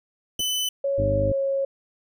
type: tone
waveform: sawtooth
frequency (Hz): 3012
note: F#7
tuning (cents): +30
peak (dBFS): -20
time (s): 0.39-0.69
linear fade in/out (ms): 5
type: clicks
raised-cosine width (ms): 2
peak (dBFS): -26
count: 2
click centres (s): 0.394 / 0.403
type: tone with pitch glide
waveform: sine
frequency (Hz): 554.4 to 546.8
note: C#5 to C#5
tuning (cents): 0 to -24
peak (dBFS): -21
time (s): 0.84-1.65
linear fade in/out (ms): 5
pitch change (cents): -24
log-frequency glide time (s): 1.22-1.3
type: harmonic tone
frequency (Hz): 50.6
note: G#1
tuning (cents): -44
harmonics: 1 / 2 / 3 / 4 / 5 / 6 / 8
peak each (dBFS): -29 / -25 / -36 / -36 / -35 / -32 / -37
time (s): 0.98-1.32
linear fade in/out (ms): 5
effects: none